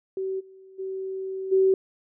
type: tone with level steps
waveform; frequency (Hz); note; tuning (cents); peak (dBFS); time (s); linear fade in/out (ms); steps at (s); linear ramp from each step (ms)
sine; 381.6; G4; -47; -26 / -46 / -29 / -16; 0.17-1.74; 2; 0.39 / 0.78 / 1.51; 20
effects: none